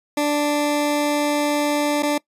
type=tone with dropouts; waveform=20% pulse; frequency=293.7 Hz; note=D4; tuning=in tune; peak=-13 dBFS; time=0.17-2.18 s; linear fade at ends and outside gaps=5 ms; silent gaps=2.025-2.031 s; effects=noise-tail reverb RT60 0.1 s tail -22 dB re dry + resampled to 32000 Hz